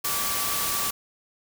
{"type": "tone in noise", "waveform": "sine", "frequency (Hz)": 1155, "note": "D6", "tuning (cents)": -29, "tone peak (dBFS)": -33, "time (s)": [0.04, 0.91], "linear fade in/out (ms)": 10, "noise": "white", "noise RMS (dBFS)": -27, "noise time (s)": [0.04, 0.91], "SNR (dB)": -9, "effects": []}